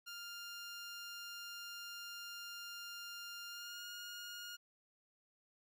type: tone with pitch glide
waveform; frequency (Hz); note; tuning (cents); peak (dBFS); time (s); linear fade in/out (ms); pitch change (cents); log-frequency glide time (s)
15% pulse; 1400 to 1427.8; F6 to F6; +4 to +38; -40; 0.06-4.57; 20; +34; 3.48-3.85
effects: none